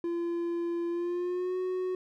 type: tone with pitch glide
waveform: triangle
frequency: 341.9 to 368.6 Hz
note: F4 to F#4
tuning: -37 to -7 cents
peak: -27 dBFS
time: 0.04-1.95 s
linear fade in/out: 2 ms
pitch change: +130 cents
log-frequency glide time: 0.89-1.57 s
effects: none